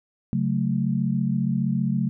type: chord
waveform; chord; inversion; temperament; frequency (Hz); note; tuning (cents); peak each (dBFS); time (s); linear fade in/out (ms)
sine; F# minor; second; equal; 138.59 / 185 / 220; C#3 / F#3 / A3; 0 / 0 / 0; -25; 0.33-2.09; 0
effects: none